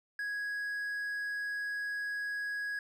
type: tone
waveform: triangle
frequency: 1661.2 Hz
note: G#6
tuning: in tune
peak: -32 dBFS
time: 0.19-2.79 s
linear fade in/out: 2 ms
effects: none